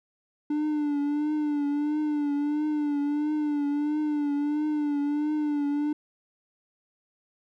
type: tone with vibrato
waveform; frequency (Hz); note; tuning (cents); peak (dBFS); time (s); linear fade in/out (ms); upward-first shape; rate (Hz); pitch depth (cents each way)
triangle; 295.3; D4; +10; -22; 0.5-5.93; 5; triangle; 1.5; 60
effects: none